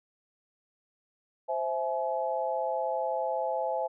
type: chord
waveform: sine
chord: C augmented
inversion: none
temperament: equal with one note detuned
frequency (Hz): 523.3 / 659.3 / 848.1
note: C5 / E5 / G#5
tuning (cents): 0 / 0 / +36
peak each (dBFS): -32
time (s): 1.48-3.88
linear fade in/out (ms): 20
effects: none